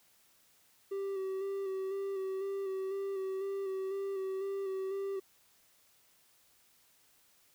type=tone with vibrato; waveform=triangle; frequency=387.6 Hz; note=G4; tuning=20 cents flat; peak=-32 dBFS; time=0.91-5.2 s; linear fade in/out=10 ms; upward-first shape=square; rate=2 Hz; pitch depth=24 cents each way; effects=white hiss -67 dBFS RMS until 7.54 s